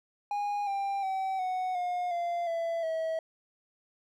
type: tone with pitch steps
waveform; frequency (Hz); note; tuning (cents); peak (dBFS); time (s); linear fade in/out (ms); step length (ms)
triangle; 820 / 792.5 / 766 / 740.3 / 715.5 / 691.5 / 668.4 / 646; G#5 / G5 / G5 / F#5 / F5 / F5 / E5 / E5; -22 / +19 / -40 / +1 / +42 / -17 / +24 / -35; -27; 0.31-3.19; 2; 360
effects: none